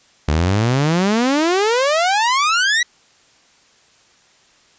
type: exponential sweep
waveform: sawtooth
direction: up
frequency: 71.5 to 1975.5 Hz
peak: -10 dBFS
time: 0.28-2.83 s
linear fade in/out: 5 ms
effects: white hiss -53 dBFS RMS until 4.78 s + resampled to 16000 Hz